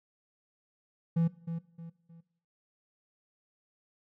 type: tone with echo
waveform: triangle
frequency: 166.6 Hz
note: E3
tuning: 19 cents sharp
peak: -22 dBFS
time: 1.16-1.28 s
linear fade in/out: 10 ms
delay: 310 ms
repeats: 3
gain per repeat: -9 dB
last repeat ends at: 2.21 s
effects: noise-tail reverb RT60 0.7 s tail -19 dB re dry